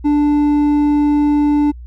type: tone with hard clipping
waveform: sine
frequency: 293.7 Hz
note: D4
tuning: in tune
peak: -12 dBFS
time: 0.04-1.72 s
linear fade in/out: 20 ms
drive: 5 dB
effects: added 60 Hz sine -30 dBFS peak until 1.86 s